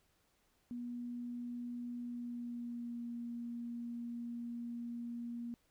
sine tone with pitch glide, 241.6 to 236.8 Hz, B3 to A#3, -38 to +27 cents, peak -40 dBFS, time 0.71-5.54 s, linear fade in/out 0 ms, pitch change -35 cents, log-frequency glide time 2-3.05 s, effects pink hiss -75 dBFS RMS until 5.7 s

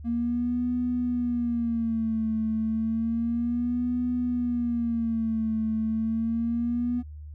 triangle tone with vibrato, 233.1 Hz, A#3, in tune, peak -20 dBFS, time 0.04-7.03 s, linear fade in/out 50 ms, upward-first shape sine, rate 0.31 Hz, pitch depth 100 cents each way, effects tanh soft clip ceiling -22 dBFS + added 75 Hz sine -38 dBFS peak until 7.34 s

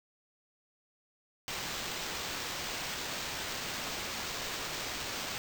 violet noise with sample-and-hold, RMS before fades -38 dBFS, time 1.48-5.38 s, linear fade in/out 0 ms, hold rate 11025 Hz, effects none

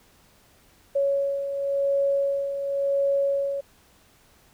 sine beating tone pair, 556 / 556.93 Hz, C#5 / C#5, +5 / +8 cents, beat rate 0.93 Hz, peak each -30 / -22 dBFS, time 0.95-3.61 s, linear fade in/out 10 ms, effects pink hiss -58 dBFS RMS until 4.53 s

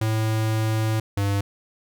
square tone pair in turn, 110 / 100.08 Hz, A2 / G2, 0 / +36 cents, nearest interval major second, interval 164 cents, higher first, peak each -21 dBFS, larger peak neither, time 0.01-1 / 1.17-1.41 s, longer first, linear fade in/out 5 ms, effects none

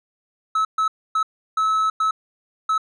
triangle tone bursts at uneven times, 1297 Hz, E6, 28 cents flat, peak -15 dBFS, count 6, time 0.55-0.65 / 0.78-0.88 / 1.15-1.23 / 1.57-1.9 / 2-2.11 / 2.69-2.78 s, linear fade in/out 5 ms, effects resampled to 22050 Hz

